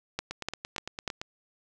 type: two click trains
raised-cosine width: 0.2 ms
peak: -18 / -13 dBFS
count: 9 / 4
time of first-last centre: 0.31-1.215 / 0.19-1.078 s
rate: 8.84 / 3.38 Hz
effects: none